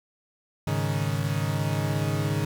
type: chord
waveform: 40% pulse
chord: Ab suspended fourth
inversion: none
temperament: equal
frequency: 103.83 / 138.59 / 155.56 Hz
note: Ab2 / Db3 / Eb3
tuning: 0 / 0 / 0 cents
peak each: -28 dBFS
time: 0.67-2.45 s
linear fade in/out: 5 ms
effects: 9-bit